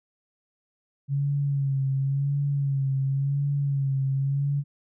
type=tone with vibrato; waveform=sine; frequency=138.59 Hz; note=C#3; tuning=in tune; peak=-22 dBFS; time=1.08-4.64 s; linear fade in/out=50 ms; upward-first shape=sine; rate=0.93 Hz; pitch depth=46 cents each way; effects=none